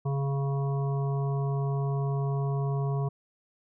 harmonic tone, 138.59 Hz, C#3, in tune, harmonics 1 / 3 / 5 / 7 / 8, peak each -26 / -36 / -40 / -43 / -44 dBFS, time 0.05-3.09 s, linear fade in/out 10 ms, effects none

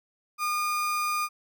35% pulse tone, 1216 Hz, D#6, 40 cents flat, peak -24 dBFS, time 0.38-1.29 s, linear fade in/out 50 ms, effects none

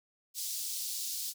pink high-pass noise, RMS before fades -37 dBFS, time 0.34-1.34 s, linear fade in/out 50 ms, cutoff 4300 Hz, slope 24 dB/octave, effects none

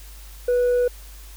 sine tone with tanh clipping, 490.6 Hz, B4, 12 cents flat, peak -17 dBFS, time 0.48-0.88 s, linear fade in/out 5 ms, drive 2 dB, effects added 50 Hz sine -39 dBFS peak until 1.36 s + white hiss -47 dBFS RMS until 1.36 s

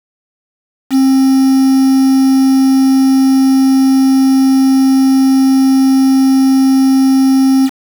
triangle tone with quantisation, 266.1 Hz, C4, 29 cents sharp, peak -4 dBFS, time 0.9-7.7 s, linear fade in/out 50 ms, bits 4, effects none

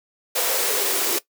white noise with high-pass filter sweep, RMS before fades -22 dBFS, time 0.35-1.19 s, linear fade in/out 10 ms, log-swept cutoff 540 to 350 Hz, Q 4.6, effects noise-tail reverb RT60 0.1 s tail -17 dB re dry

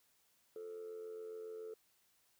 sine tone with amplitude modulation, 440 Hz, A4, in tune, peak -40 dBFS, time 0.56-1.74 s, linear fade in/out 2 ms, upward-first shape sine, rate 87.2 Hz, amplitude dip 65%, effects tanh soft clip ceiling -41 dBFS + white hiss -74 dBFS RMS until 2.39 s

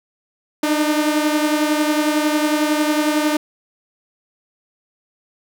sawtooth beating tone pair, 300 / 311 Hz, D4 / D#4, +37 / -1 cents, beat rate 11 Hz, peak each -13 / -18 dBFS, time 0.63-3.37 s, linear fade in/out 5 ms, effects none

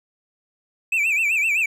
triangle tone with vibrato, 2489 Hz, D#7, in tune, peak -16 dBFS, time 0.92-1.66 s, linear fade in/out 5 ms, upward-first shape sine, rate 7.8 Hz, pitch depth 150 cents each way, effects none

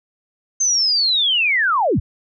sine linear sweep, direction down, 6310 to 42.08 Hz, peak -14 dBFS, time 0.6-2 s, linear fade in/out 10 ms, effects none

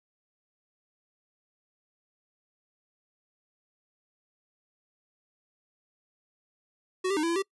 square tone with pitch steps, 371.8 / 395.3 / 306.3 / 334.3 / 338.6 / 388.7 Hz, F#4 / G4 / D#4 / E4 / E4 / G4, +8 / +15 / -27 / +24 / +46 / -15 cents, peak -26 dBFS, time 7.04-7.424 s, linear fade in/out 10 ms, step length 64 ms, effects noise-tail reverb RT60 0.1 s tail -25 dB re dry + resampled to 24000 Hz

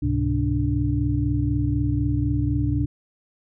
sine tone cluster, 68.5 / 104.7 / 128.7 / 292.5 Hz, C#2 / G#2 / C3 / D4, -20 / +15 / -28 / -7 cents, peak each -25 dBFS, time 0.02-2.86 s, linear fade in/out 10 ms, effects none

